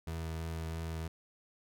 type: tone with vibrato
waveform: 30% pulse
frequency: 81.5 Hz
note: E2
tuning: 19 cents flat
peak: -34 dBFS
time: 0.07-1.08 s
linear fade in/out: 5 ms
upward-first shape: triangle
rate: 3 Hz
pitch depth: 16 cents each way
effects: none